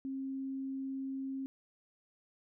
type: tone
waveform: sine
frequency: 268.2 Hz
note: C4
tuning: 43 cents sharp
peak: -36 dBFS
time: 0.05-1.46 s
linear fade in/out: 0 ms
effects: none